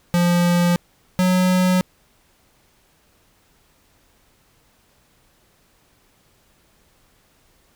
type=tone pair in turn; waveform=square; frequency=174.61 / 183.44 Hz; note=F3 / F#3; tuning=0 / -15 cents; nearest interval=minor second; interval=85 cents; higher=second; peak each=-15 dBFS; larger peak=neither; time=0.14-0.76 / 1.19-1.81 s; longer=neither; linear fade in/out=0 ms; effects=pink hiss -59 dBFS RMS until 7.75 s